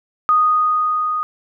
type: tone with level ramp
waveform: sine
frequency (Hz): 1240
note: D#6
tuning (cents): -6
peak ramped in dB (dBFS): -10 to -18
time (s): 0.29-1.23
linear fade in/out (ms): 0
effects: none